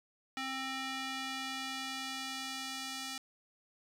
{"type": "tone with band-pass filter sweep", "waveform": "square", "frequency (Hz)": 264.9, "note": "C4", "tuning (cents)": 22, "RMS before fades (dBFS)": -40, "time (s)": [0.37, 3.18], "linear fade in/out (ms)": 2, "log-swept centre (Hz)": [2500, 5100], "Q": 0.81, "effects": ["11-bit"]}